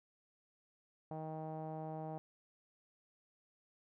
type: tone with low-pass filter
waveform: sawtooth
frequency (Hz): 157.3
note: D#3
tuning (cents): +19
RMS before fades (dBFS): -44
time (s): 1.11-2.18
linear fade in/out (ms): 0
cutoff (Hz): 750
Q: 4.6
effects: none